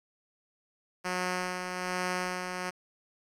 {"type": "tone with tremolo", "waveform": "5% pulse", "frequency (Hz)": 181.8, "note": "F#3", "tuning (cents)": -30, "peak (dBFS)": -18, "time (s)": [1.04, 2.71], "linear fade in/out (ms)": 20, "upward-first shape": "sine", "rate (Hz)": 1.2, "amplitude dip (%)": 45, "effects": ["low-pass 9000 Hz 12 dB/octave", "10-bit"]}